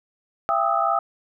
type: tone cluster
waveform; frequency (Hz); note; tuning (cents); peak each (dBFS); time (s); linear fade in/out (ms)
sine; 674 / 791 / 1236 / 1299; E5 / G5 / D#6 / E6; +38 / +15 / -12 / -26; -24; 0.49-0.99; 0
effects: none

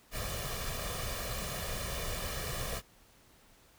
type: noise with comb filter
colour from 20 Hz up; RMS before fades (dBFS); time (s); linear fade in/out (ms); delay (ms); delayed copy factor
pink; -37; 0.11-2.82; 50; 1.7; +0.65
effects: pink hiss -62 dBFS RMS until 3.78 s

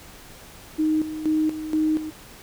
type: tone with tremolo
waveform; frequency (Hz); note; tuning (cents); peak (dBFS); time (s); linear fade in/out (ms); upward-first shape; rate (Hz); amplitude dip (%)
sine; 311.1; D#4; 0; -18; 0.78-2.11; 20; square; 2.1; 70
effects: pink hiss -45 dBFS RMS until 2.42 s

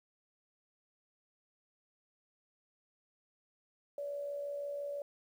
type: tone with amplitude modulation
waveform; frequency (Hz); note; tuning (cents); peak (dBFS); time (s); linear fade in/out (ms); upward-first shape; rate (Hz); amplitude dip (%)
sine; 573; D5; -43; -35; 3.98-5.02; 2; sine; 65.9; 40
effects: 11-bit

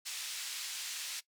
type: band-pass noise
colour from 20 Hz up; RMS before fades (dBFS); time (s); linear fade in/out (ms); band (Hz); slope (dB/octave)
pink; -41; 0.05-1.21; 20; 3000 to 9100; 12
effects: noise-tail reverb RT60 0.1 s tail -19 dB re dry

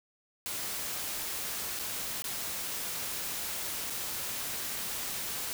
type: noise with dropouts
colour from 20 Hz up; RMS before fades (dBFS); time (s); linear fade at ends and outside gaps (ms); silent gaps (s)
white; -36; 0.46-5.53; 0; 1.79-1.795 / 2.221-2.242 / 3.9-3.904
effects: none

